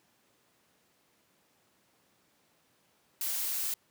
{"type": "noise", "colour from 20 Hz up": "blue", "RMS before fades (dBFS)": -33, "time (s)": [3.21, 3.74], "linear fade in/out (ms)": 2, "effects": ["pink hiss -69 dBFS RMS until 3.9 s", "high-pass 150 Hz 12 dB/octave"]}